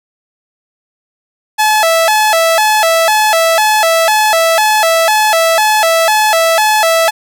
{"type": "tone with vibrato", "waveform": "sawtooth", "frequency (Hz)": 751, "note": "F#5", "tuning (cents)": 26, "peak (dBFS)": -4, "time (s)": [1.58, 7.11], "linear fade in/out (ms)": 20, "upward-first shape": "square", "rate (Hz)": 2, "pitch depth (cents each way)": 230, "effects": []}